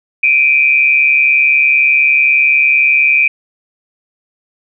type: tone pair together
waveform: sine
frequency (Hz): 2349 / 2489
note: D7 / D#7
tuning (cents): 0 / 0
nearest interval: minor second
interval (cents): 100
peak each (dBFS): -10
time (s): 0.23-3.28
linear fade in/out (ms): 5
effects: none